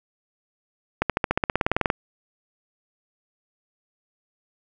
accelerating click train, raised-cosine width 0.5 ms, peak -5 dBFS, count 16, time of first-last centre 1.02-1.901 s, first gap 77 ms, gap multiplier 0.96, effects none

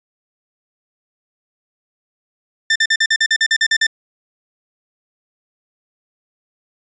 sawtooth tone bursts, 1788 Hz, A6, 27 cents sharp, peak -8 dBFS, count 12, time 2.7-3.868 s, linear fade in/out 5 ms, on 57 ms, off 44 ms, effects resampled to 16000 Hz

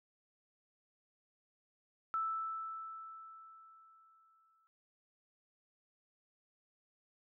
sine tone with exponential decay, 1318.5 Hz, E6, in tune, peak -32 dBFS, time 2.14-4.67 s, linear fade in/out 0 ms, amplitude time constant 550 ms, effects none

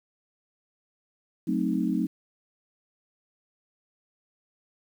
sine chord, F# diminished seventh, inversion none, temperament equal, 185 / 220 / 261.6 / 311.1 Hz, F#3 / A3 / C4 / Eb4, 0 / 0 / 0 / 0 cents, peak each -29 dBFS, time 1.47-2.07 s, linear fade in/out 10 ms, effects 9-bit

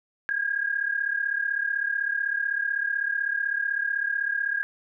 sine tone pair together, 1617.1 / 1653 Hz, G#6 / G#6, -47 / -9 cents, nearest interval unison, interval 38 cents, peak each -26 / -28 dBFS, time 0.29-4.63 s, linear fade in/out 0 ms, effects none

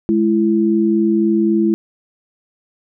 sine tone pair together, 210.7 / 334.5 Hz, G#3 / E4, +25 / +25 cents, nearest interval minor sixth, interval 800 cents, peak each -15 / -14 dBFS, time 0.09-1.74 s, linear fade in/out 0 ms, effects none

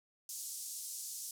pink band-pass noise, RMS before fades -44 dBFS, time 0.29-1.31 s, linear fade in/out 2 ms, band 5700 to 13000 Hz, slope 24 dB/octave, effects none

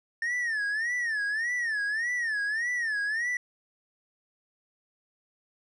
triangle tone with vibrato, 1800 Hz, A6, 39 cents sharp, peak -25 dBFS, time 0.22-3.37 s, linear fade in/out 2 ms, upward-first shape sine, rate 1.7 Hz, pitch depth 160 cents each way, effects resampled to 22050 Hz

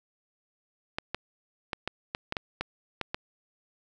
clicks, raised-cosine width 0.3 ms, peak -14 dBFS, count 10, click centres 0.985 / 1.146 / 1.732 / 1.876 / 2.149 / 2.324 / 2.368 / 2.61 / 3.013 / 3.145 s, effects none

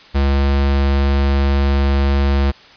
square tone, 69.3 Hz, C#2, in tune, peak -13 dBFS, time 0.14-2.52 s, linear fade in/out 20 ms, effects white hiss -43 dBFS RMS until 2.76 s + resampled to 11025 Hz

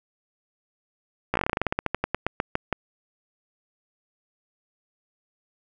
slowing click train, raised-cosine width 0.5 ms, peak -8 dBFS, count 22, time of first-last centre 1.34-2.727 s, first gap 15 ms, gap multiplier 1.13, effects none

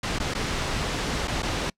pink noise with dropouts, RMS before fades -27 dBFS, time 0.03-1.7 s, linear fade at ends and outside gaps 5 ms, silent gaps 0.187-0.199 / 0.339-0.349 / 1.275-1.279 / 1.423-1.429 s, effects noise-tail reverb RT60 0.1 s tail -26 dB re dry + low-pass 6000 Hz 12 dB/octave

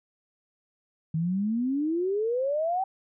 sine exponential sweep, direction up, 155.56 to 781 Hz, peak -24 dBFS, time 1.14-2.84 s, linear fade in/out 5 ms, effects none

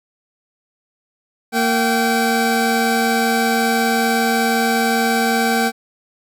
25% pulse tone pair together, 229.9 / 772 Hz, A#3 / G5, -24 / -27 cents, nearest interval octave + major sixth, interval 2097 cents, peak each -14 dBFS, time 1.52-5.72 s, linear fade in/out 50 ms, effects none

